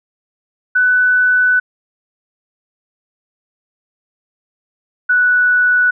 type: tone pair in turn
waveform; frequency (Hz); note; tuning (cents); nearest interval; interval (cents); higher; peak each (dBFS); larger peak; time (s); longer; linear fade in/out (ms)
sine; 1495 / 1478.7; F#6 / F#6; +17 / -1; unison; 18; first; -9; neither; 0.75-1.6 / 5.09-5.91; first; 10
effects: none